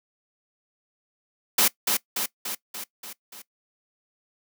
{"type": "noise with echo", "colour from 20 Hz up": "white", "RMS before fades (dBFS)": -19, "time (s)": [1.58, 1.68], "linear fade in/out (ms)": 5, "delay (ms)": 290, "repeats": 6, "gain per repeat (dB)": -4, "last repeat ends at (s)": 3.42, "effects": ["noise-tail reverb RT60 0.1 s tail -20 dB re dry", "high-pass 150 Hz 12 dB/octave"]}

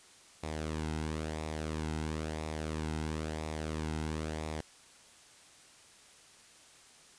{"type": "tone with flanger", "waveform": "sawtooth", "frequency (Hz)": 78, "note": "D#2", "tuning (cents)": 5, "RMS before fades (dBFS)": -37, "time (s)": [0.43, 4.61], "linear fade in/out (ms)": 5, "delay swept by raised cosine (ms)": [0.65, 1.75], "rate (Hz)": 0.99, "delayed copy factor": -0.55, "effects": ["white hiss -58 dBFS RMS until 7.18 s", "resampled to 22050 Hz"]}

